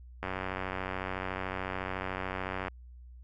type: click train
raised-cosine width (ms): 0.5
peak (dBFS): -19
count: 231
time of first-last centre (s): 0.23-2.682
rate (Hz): 93.8
effects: added 61 Hz sine -47 dBFS peak until 3.23 s

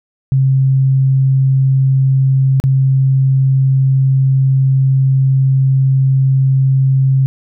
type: tone with dropouts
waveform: sine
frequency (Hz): 133.7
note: C3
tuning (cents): +38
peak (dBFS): -8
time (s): 0.32-7.26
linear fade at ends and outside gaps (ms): 0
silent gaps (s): 2.6-2.639
effects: none

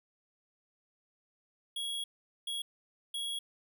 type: tone bursts at uneven times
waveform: square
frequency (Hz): 3322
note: G#7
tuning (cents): 0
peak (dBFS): -35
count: 3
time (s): 1.76-2.04 / 2.47-2.62 / 3.14-3.39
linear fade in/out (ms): 5
effects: none

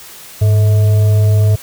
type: tone with frequency modulation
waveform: sine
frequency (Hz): 103.83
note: G#2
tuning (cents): 0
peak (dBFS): -7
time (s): 0.41-1.56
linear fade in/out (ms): 10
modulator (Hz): 539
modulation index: 0.25
effects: white hiss -35 dBFS RMS until 1.62 s

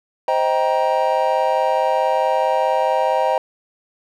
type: chord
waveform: triangle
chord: C minor seventh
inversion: none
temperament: just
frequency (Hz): 523.3 / 627.9 / 784.9 / 941.9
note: C5 / Eb5 / G5 / Bb5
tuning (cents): 0 / +16 / +2 / +18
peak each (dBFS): -19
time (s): 0.28-3.38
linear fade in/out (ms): 2
effects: none

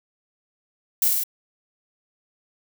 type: noise with echo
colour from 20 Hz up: violet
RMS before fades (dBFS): -19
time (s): 1.02-1.08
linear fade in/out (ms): 2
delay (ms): 52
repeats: 3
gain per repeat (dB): -2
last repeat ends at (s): 1.236
effects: none

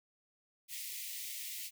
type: high-pass noise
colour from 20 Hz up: white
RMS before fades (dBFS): -43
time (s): 0.68-1.71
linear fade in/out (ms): 50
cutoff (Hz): 1900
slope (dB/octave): 96
effects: none

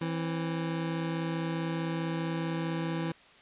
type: tone pair together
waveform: 25% pulse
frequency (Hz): 164.81 / 264.9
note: E3 / C4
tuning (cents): 0 / +22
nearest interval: minor sixth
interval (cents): 822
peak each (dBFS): -27 / -36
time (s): 0.01-3.12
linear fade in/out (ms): 5
effects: white hiss -56 dBFS RMS until 3.41 s + resampled to 8000 Hz

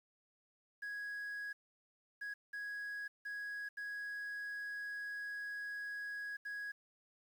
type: tone bursts at uneven times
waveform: sine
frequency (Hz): 1661.2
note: G#6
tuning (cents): 0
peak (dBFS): -38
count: 6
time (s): 0.82-1.53 / 2.21-2.34 / 2.53-3.08 / 3.25-3.69 / 3.77-6.37 / 6.45-6.72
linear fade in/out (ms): 10
effects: tanh soft clip ceiling -40 dBFS + 11-bit

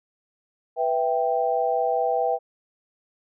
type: chord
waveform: sine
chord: E minor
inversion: second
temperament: equal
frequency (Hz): 493.9 / 659.3 / 784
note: B4 / E5 / G5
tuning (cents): 0 / 0 / 0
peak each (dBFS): -25 / -25 / -24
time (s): 0.76-2.39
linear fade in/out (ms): 50
effects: none

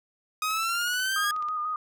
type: exponential sweep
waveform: sawtooth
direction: up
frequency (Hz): 1244.5 to 1661.2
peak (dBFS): -22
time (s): 0.42-1.31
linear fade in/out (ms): 2
type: click train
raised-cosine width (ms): 0.2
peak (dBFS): -30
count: 17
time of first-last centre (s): 0.51-1.486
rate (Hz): 16.4
type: tone with vibrato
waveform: sine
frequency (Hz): 1231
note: D#6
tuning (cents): -19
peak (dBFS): -27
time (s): 1.16-1.76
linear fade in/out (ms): 2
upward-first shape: square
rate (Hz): 6.1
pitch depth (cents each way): 26
effects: none

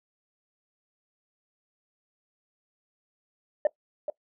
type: tone with echo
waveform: sine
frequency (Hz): 600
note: D5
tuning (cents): +37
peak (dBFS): -16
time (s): 3.65-3.67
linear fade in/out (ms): 2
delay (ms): 430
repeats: 1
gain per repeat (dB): -11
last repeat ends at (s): 4.1
effects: noise-tail reverb RT60 0.1 s tail -20 dB re dry + tanh soft clip ceiling -16 dBFS

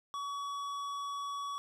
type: tone with tanh clipping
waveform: sine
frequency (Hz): 1131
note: C#6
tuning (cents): +34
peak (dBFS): -38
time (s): 0.14-1.58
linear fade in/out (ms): 0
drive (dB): 13
effects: none

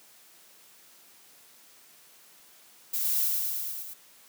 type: noise with echo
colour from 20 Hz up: violet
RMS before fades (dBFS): -29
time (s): 2.93-3.28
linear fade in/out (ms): 10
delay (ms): 110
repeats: 6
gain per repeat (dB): -2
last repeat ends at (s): 3.94
effects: white hiss -56 dBFS RMS until 4.28 s + high-pass 150 Hz 12 dB/octave

